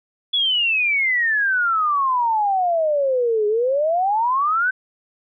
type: exponential two-way sweep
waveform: sine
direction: down then up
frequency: 3435 to 411.9 to 1554 Hz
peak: -16 dBFS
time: 0.33-4.71 s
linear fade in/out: 10 ms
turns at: 3.47 s
effects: none